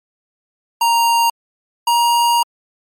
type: tone pair in turn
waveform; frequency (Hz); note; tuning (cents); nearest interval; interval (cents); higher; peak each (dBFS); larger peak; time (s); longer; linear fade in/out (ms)
square; 932.3 / 944.2; A#5 / A#5; 0 / +22; unison; 22; second; -12; neither; 0.81-1.3 / 1.87-2.43; second; 5
effects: MP3 64 kbps